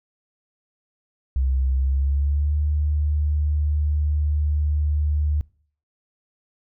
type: tone with pitch glide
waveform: sine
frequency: 65.7 to 74.6 Hz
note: C2 to D2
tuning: +8 to +28 cents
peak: -18 dBFS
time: 1.36-5.41 s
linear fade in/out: 0 ms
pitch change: +220 cents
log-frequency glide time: 1.75-2.56 s
effects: noise-tail reverb RT60 0.5 s tail -23 dB re dry